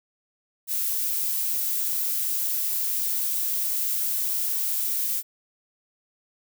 violet noise, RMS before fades -26 dBFS, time 0.67-5.23 s, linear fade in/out 50 ms, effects none

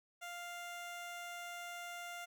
15% pulse tone, 698.5 Hz, F5, in tune, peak -38 dBFS, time 0.21-2.26 s, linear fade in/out 20 ms, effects none

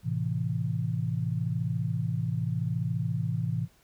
sine chord, A minor, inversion none, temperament equal, 110 / 130.81 / 164.81 Hz, A2 / C3 / E3, 0 / 0 / 0 cents, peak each -31 dBFS, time 0.03-3.68 s, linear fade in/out 50 ms, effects pink hiss -63 dBFS RMS until 3.83 s

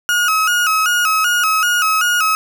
35% pulse tone with vibrato, 1357 Hz, E6, 50 cents sharp, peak -11 dBFS, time 0.09-2.35 s, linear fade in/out 0 ms, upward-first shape square, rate 2.6 Hz, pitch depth 100 cents each way, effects none

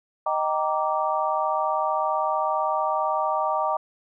sine chord, Eb major seventh, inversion none, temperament just, 622.3 / 777.8 / 933.4 / 1166.7 Hz, Eb5 / G5 / Bb5 / D6, 0 / -14 / +2 / -12 cents, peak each -27 dBFS, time 0.26-3.77 s, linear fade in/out 5 ms, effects none

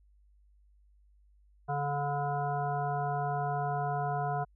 harmonic tone, 143.8 Hz, D3, 36 cents flat, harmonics 1 / 3 / 5 / 7 / 9 / 10, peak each -34 / -40 / -32 / -39 / -45 / -44 dBFS, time 1.68-4.45 s, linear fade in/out 20 ms, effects added 50 Hz sine -60 dBFS peak until 4.55 s

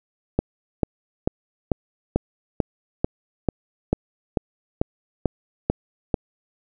click train, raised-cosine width 2 ms, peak -5 dBFS, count 14, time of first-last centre 0.39-6.142 s, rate 2.26 Hz, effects none

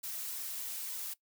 blue noise with flanger, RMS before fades -40 dBFS, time 0.03-1.14 s, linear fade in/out 10 ms, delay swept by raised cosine 2 to 3.3 ms, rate 3.3 Hz, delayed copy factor +0.5, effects noise-tail reverb RT60 0.1 s tail -19 dB re dry

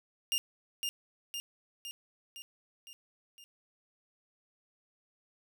sawtooth tone with echo, 2812 Hz, F7, 11 cents sharp, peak -25 dBFS, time 0.32-0.38 s, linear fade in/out 0 ms, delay 510 ms, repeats 6, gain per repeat -4 dB, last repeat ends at 3.44 s, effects none

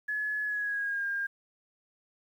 sine tone with pitch glide, 1702 to 1609.3 Hz, G#6 to G6, +42 to +45 cents, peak -29 dBFS, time 0.08-1.27 s, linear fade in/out 10 ms, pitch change -97 cents, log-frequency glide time 0.43-1.05 s, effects 10-bit

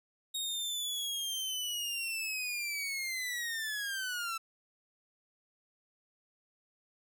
sawtooth linear sweep, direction down, 3757 to 1318.5 Hz, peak -31 dBFS, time 0.34-4.38 s, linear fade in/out 10 ms, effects none

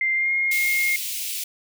sine tone with pitch glide, 2093 to 2139 Hz, C7 to C7, 0 to +38 cents, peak -19 dBFS, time 0.01-0.96 s, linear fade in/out 2 ms, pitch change +38 cents, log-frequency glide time 0.15-0.32 s
white high-pass noise, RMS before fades -29 dBFS, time 0.51-1.44 s, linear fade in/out 5 ms, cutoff 2200 Hz, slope 48 dB/octave
effects none

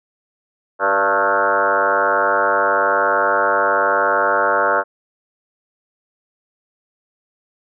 sine tone with frequency modulation, 990 Hz, B5, 4 cents sharp, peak -13 dBFS, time 0.79-4.84 s, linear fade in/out 50 ms, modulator 101 Hz, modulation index 5.3, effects none

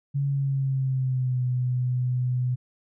sine tone with pitch glide, 140 to 125.45 Hz, C#3 to B2, +18 to +28 cents, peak -22 dBFS, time 0.14-2.56 s, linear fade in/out 20 ms, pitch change -190 cents, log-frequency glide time 0.27-1.43 s, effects none

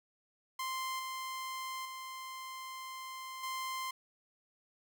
sawtooth tone with level steps, 1045 Hz, C6, 2 cents flat, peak -32 / -35 / -39 / -33 dBFS, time 0.59-3.91 s, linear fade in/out 5 ms, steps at 0.99 / 1.85 / 3.43 s, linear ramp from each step 5 ms, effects none

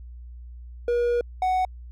triangle tone pair in turn, 479.1 / 743.1 Hz, A#4 / F#5, +47 / +7 cents, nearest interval minor sixth, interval 760 cents, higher second, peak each -18 dBFS, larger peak neither, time 0.88-1.21 / 1.42-1.65 s, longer first, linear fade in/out 2 ms, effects added 60 Hz sine -38 dBFS peak until 1.91 s

